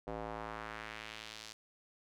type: tone with band-pass filter sweep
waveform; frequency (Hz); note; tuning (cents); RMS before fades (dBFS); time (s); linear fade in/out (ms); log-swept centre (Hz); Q
square; 54.8; A1; -6; -45; 0.07-1.53; 5; 580 to 5200; 1.3
effects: none